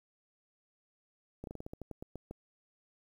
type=slowing click train; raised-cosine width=2 ms; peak=-29 dBFS; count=12; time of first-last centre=1.44-2.31 s; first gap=32 ms; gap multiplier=1.17; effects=10-bit